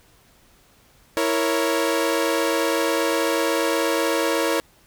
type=chord; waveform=sawtooth; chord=A# diminished; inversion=second; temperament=equal; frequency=329.6 / 466.2 / 554.4 Hz; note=E4 / A#4 / C#5; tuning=0 / 0 / 0 cents; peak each=-20 / -20 / -20 dBFS; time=1.17-4.6 s; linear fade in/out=0 ms; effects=pink hiss -56 dBFS RMS until 4.86 s